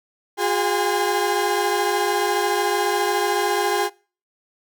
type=tone cluster; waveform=35% pulse; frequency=359 / 411.5 / 809 / 1035 Hz; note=F4 / G#4 / G#5 / C6; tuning=+48 / -16 / -46 / -19 cents; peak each=-23 / -22 / -22 / -26 dBFS; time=0.37-3.9 s; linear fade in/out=50 ms; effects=noise-tail reverb RT60 0.4 s tail -25 dB re dry